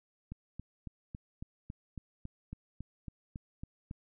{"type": "click train", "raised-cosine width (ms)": 5, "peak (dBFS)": -29, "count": 14, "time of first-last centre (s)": [0.32, 3.911], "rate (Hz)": 3.62, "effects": []}